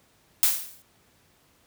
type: noise with exponential decay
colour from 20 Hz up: blue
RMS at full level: -17 dBFS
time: 0.43-0.82 s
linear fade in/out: 0 ms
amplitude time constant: 83 ms
effects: pink hiss -62 dBFS RMS until 1.66 s + high-pass 60 Hz 12 dB/octave